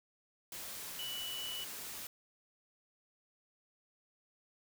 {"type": "tone in noise", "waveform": "sine", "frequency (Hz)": 2960, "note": "F#7", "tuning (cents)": 0, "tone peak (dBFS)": -40, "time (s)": [0.99, 1.64], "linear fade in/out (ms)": 2, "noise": "white", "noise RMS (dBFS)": -45, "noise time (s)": [0.52, 2.07], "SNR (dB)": 2, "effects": []}